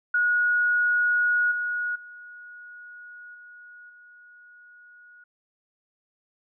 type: tone with level steps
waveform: sine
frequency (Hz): 1452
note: F#6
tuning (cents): -33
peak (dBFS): -19 / -25 / -41 / -44 / -48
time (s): 0.14-5.24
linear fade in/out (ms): 5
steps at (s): 1.51 / 1.95 / 3.34 / 3.89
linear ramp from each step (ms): 10
effects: none